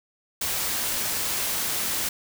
white noise, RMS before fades -27 dBFS, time 0.41-2.09 s, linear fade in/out 5 ms, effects none

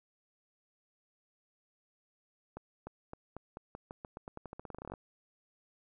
accelerating click train, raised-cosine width 1 ms, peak -29 dBFS, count 24, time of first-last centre 2.57-4.938 s, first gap 300 ms, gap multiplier 0.88, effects none

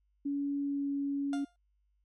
sine tone with pitch glide, 282.8 to 280.7 Hz, C#4 to C#4, +35 to +22 cents, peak -30 dBFS, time 0.25-1.45 s, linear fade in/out 10 ms, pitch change -13 cents, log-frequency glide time 0.59-0.88 s
30% pulse tone with exponential decay, 703 Hz, F5, 11 cents sharp, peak -34 dBFS, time 1.33-1.56 s, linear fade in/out 1 ms, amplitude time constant 49 ms
effects added 50 Hz sine -70 dBFS peak until 2.04 s + MP3 48 kbps

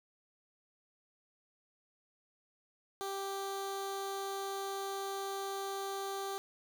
15% pulse tone with notch filter, 392 Hz, G4, in tune, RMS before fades -39 dBFS, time 3.01-6.38 s, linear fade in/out 0 ms, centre 1800 Hz, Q 1.9, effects none

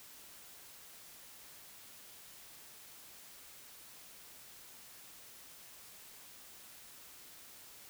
silence, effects white hiss -55 dBFS RMS until 7.89 s

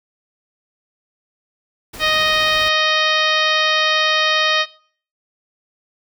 pink noise with tremolo, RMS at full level -33 dBFS, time 1.93-2.69 s, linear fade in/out 10 ms, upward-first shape sine, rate 15 Hz, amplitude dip 25%
harmonic tone, 622.3 Hz, D#5, in tune, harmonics 1 / 2 / 3 / 4 / 5 / 6 / 7 / 8 / 9, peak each -23 / -21 / -20 / -22 / -22 / -22 / -28 / -29 / -32 dBFS, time 1.99-4.66 s, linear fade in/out 50 ms
effects noise-tail reverb RT60 0.5 s tail -21 dB re dry

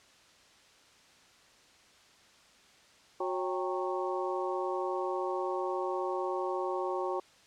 harmonic tone with a mistuned harmonic, 183.5 Hz, F#3, 14 cents flat, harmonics 2 / 3 / 4 / 5 / 6, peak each -34 / -37 / -38 / -39 / -39 dBFS, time 3.2-7.2 s, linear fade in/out 5 ms, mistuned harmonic 4, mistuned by +120 cents, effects white hiss -60 dBFS RMS until 7.46 s + low-pass 6000 Hz 12 dB/octave

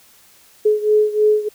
sine beating tone pair, 423.9 / 427.1 Hz, G#4 / G#4, +35 / +48 cents, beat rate 3.2 Hz, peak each -14 / -17 dBFS, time 0.65-1.49 s, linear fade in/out 10 ms, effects white hiss -50 dBFS RMS until 1.54 s

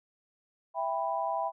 sine chord, E minor, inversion none, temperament just, 659.3 / 791.1 / 988.9 Hz, E5 / G5 / B5, 0 / +16 / +2 cents, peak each -33 dBFS, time 0.74-1.52 s, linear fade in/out 50 ms, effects none

